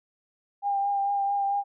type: tone with vibrato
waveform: sine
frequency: 800 Hz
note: G5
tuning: 35 cents sharp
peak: -23 dBFS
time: 0.62-1.64 s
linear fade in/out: 50 ms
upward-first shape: triangle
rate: 4.5 Hz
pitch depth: 23 cents each way
effects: none